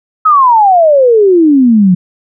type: exponential sweep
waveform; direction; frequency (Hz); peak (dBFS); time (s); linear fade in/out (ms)
sine; down; 1299 to 174.61; -3; 0.25-1.95; 10
effects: none